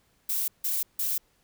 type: noise bursts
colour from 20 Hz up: violet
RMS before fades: -28 dBFS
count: 3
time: 0.29-1.18 s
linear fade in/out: 5 ms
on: 190 ms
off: 160 ms
effects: pink hiss -67 dBFS RMS until 1.43 s